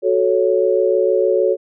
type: chord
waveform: sine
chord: F# minor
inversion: none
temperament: equal with one note detuned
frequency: 370 / 436.5 / 554.4 Hz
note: F#4 / A4 / C#5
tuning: 0 / -14 / 0 cents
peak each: -17 dBFS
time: 0.02-1.57 s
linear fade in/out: 50 ms
effects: none